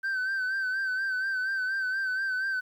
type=tone with vibrato; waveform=sine; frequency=1542 Hz; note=G6; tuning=29 cents flat; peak=-24 dBFS; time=0.03-2.61 s; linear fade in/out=20 ms; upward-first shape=sine; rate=4.2 Hz; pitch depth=47 cents each way; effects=tanh soft clip ceiling -26 dBFS + 10-bit